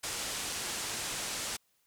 white low-pass noise, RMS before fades -37 dBFS, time 0.03-1.57 s, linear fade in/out 10 ms, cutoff 9400 Hz, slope 24 dB/octave, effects white hiss -73 dBFS RMS until 1.86 s

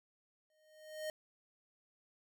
square tone with exponential growth, 619 Hz, D#5, 9 cents flat, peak -37 dBFS, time 0.5-1.1 s, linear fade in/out 1 ms, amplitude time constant 130 ms, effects none

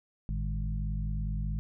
harmonic tone with a mistuned harmonic, 51 Hz, G#1, 31 cents flat, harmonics 1 / 2 / 3 / 4, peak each -31 / -38 / -37 / -42 dBFS, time 0.29-1.59 s, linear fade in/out 0 ms, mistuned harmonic 2, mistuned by +100 cents, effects none

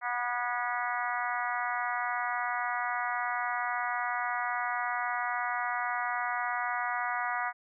harmonic tone with a mistuned harmonic, 243.7 Hz, B3, 23 cents flat, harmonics 3 / 4 / 5 / 6 / 7 / 8 / 9, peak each -35 / -36 / -36 / -37 / -41 / -37 / -44 dBFS, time 0.01-7.53 s, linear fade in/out 50 ms, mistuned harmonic 7, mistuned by -30 cents, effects none

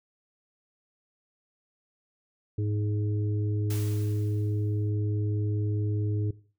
harmonic tone, 104.7 Hz, G#2, 15 cents sharp, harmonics 1 / 3 / 4, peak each -26 / -36 / -38 dBFS, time 2.58-6.31 s, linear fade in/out 5 ms
white noise with exponential decay, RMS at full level -39 dBFS, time 3.7-4.9 s, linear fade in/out 5 ms, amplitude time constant 260 ms
effects noise-tail reverb RT60 0.4 s tail -18 dB re dry

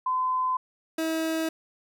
sine / 30% pulse tone pair in turn, 1022 / 321.9 Hz, C6 / E4, -41 / -41 cents, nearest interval octave + minor sixth, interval 2000 cents, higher first, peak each -23 dBFS, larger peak neither, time 0.06-0.57 / 0.98-1.49 s, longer neither, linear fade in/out 5 ms, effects none

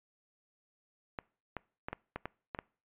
clicks, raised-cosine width 0.5 ms, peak -22 dBFS, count 8, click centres 1.188 / 1.567 / 1.885 / 1.93 / 2.16 / 2.256 / 2.548 / 2.589 s, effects noise-tail reverb RT60 0.4 s tail -24 dB re dry + resampled to 8000 Hz

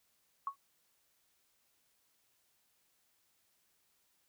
sine tone with exponential decay, 1108.7 Hz, C#6, in tune, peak -30 dBFS, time 0.47-0.56 s, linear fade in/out 2 ms, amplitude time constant 19 ms, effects white hiss -75 dBFS RMS until 4.28 s

